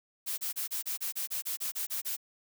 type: noise bursts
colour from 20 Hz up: blue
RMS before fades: -34 dBFS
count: 13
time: 0.26-2.168 s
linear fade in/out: 20 ms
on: 120 ms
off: 29 ms
effects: none